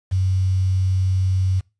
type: tone with quantisation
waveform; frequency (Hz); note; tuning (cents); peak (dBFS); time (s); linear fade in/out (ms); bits
sine; 93.9; F#2; +26; -16; 0.11-1.61; 20; 7
effects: noise-tail reverb RT60 0.3 s tail -24 dB re dry + resampled to 22050 Hz